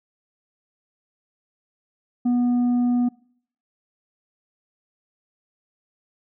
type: tone with tanh clipping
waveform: sine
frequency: 244.2 Hz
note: B3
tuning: 19 cents flat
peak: -18 dBFS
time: 2.25-3.09 s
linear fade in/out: 10 ms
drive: 4 dB
effects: noise-tail reverb RT60 0.6 s tail -24 dB re dry